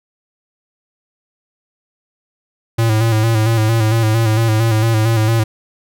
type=tone with vibrato; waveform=square; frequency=111.6 Hz; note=A2; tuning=25 cents sharp; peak=-12 dBFS; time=2.78-5.44 s; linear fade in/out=10 ms; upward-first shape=square; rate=4.4 Hz; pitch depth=44 cents each way; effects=none

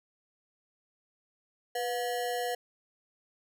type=ring-modulated tone; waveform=square; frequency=604 Hz; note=D5; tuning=48 cents sharp; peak=-28 dBFS; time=1.75-2.55 s; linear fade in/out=5 ms; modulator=113 Hz; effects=none

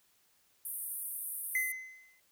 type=band-pass noise; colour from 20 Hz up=white; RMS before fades=-40 dBFS; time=0.65-1.72 s; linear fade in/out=2 ms; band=9000 to 15000 Hz; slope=96 dB/octave
type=tone with exponential decay; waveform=triangle; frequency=2045 Hz; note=C7; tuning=40 cents flat; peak=-25 dBFS; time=1.55-2.2 s; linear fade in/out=2 ms; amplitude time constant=140 ms
effects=white hiss -70 dBFS RMS until 2.31 s

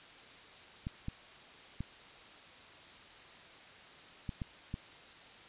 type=clicks; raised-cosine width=5 ms; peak=-25 dBFS; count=6; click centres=0.869 / 1.084 / 1.806 / 4.292 / 4.418 / 4.741 s; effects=white hiss -54 dBFS RMS until 5.48 s + resampled to 8000 Hz

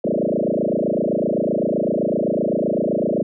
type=tone with frequency modulation; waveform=sine; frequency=400 Hz; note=G4; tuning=35 cents sharp; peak=-17 dBFS; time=0.04-3.23 s; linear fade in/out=5 ms; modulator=27.8 Hz; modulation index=7.9; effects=none

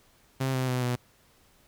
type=tone with pitch steps; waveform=sawtooth; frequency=132.6 / 129.42 / 126.32 / 123.29 Hz; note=C3 / C3 / B2 / B2; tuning=+23 / -19 / +39 / -3 cents; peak=-22 dBFS; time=0.4-0.96 s; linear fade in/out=10 ms; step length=140 ms; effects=pink hiss -62 dBFS RMS until 1.67 s

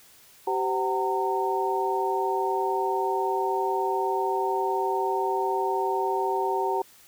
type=tone cluster; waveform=sine; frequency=386.1 / 515 / 756 / 916 Hz; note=G4 / C5 / F#5 / A#5; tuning=-26 / -28 / +37 / -31 cents; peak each=-27 / -35 / -30 / -27 dBFS; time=0.47-6.82 s; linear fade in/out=5 ms; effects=white hiss -54 dBFS RMS until 7.07 s

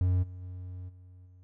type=tone with level steps; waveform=triangle; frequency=91 Hz; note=F#2; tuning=28 cents flat; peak=-21 / -38 / -36 / -47 / -50 dBFS; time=0.01-1.43 s; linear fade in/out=0 ms; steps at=0.22 / 0.41 / 0.88 / 1.25 s; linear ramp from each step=20 ms; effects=none

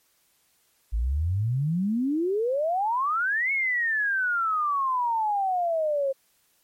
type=exponential two-way sweep; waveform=sine; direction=up then down; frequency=51.7 to 2217 to 531 Hz; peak=-22 dBFS; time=0.92-6.13 s; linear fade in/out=20 ms; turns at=3.52 s; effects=white hiss -66 dBFS RMS until 6.63 s + MP3 64 kbps

